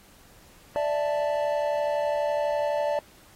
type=chord; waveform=triangle; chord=D suspended second; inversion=none; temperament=equal; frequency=587.3 / 659.3 / 880 Hz; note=D5 / E5 / A5; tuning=0 / 0 / 0 cents; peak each=-23 / -29 / -29 dBFS; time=0.76-2.99 s; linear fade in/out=0 ms; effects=pink hiss -55 dBFS RMS until 3.35 s + AAC 48 kbps